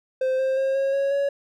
triangle tone with pitch steps, 520 / 527.9 / 535.9 / 544 / 552.2 / 560.6 Hz, C5 / C5 / C5 / C#5 / C#5 / C#5, -11 / +15 / +41 / -33 / -7 / +19 cents, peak -18 dBFS, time 0.21-1.29 s, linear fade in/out 5 ms, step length 180 ms, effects none

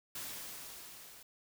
white noise with level ramp, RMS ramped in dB -42 to -55 dBFS, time 0.15-1.23 s, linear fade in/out 5 ms, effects none

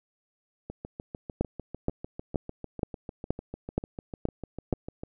two click trains, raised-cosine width 2 ms, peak -12 / -23 dBFS, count 8 / 30, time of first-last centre 1.41-4.728 / 0.7-5.035 s, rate 2.11 / 6.69 Hz, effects none

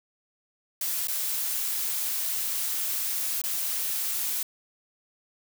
blue noise with dropouts, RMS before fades -29 dBFS, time 0.81-4.43 s, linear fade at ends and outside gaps 2 ms, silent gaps 1.072-1.083 / 3.417-3.438 s, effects none

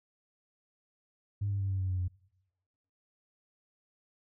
sine tone with pitch steps, 101.5 / 99.53 / 97.59 / 95.69 / 93.83 / 92.01 / 90.22 Hz, G#2 / G2 / G2 / G2 / F#2 / F#2 / F#2, -39 / +27 / -7 / -41 / +25 / -9 / -43 cents, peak -28 dBFS, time 1.41-2.082 s, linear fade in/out 10 ms, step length 96 ms, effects noise-tail reverb RT60 1.0 s tail -25 dB re dry + tanh soft clip ceiling -25 dBFS

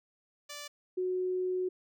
5% pulse / sine tone pair in turn, 585 / 367.5 Hz, D5 / F#4, -7 / -12 cents, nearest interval minor sixth, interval 805 cents, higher first, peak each -30 / -29 dBFS, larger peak second, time 0.49-0.68 / 0.97-1.69 s, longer second, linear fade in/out 10 ms, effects none

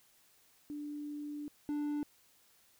sine / triangle tone pair in turn, 294.3 / 294.3 Hz, D4 / D4, +4 / +4 cents, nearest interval unison, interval 0 cents, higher neither, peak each -39 / -31 dBFS, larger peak second, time 0.7-1.48 / 1.69-2.03 s, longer first, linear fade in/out 0 ms, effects white hiss -67 dBFS RMS until 2.79 s

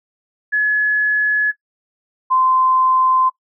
sine tone pair in turn, 1700 / 1035.4 Hz, G#6 / C6, +40 / -18 cents, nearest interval major sixth, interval 858 cents, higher first, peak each -12 dBFS, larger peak neither, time 0.52-1.52 / 2.3-3.3 s, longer neither, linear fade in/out 20 ms, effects noise-tail reverb RT60 0.1 s tail -19 dB re dry

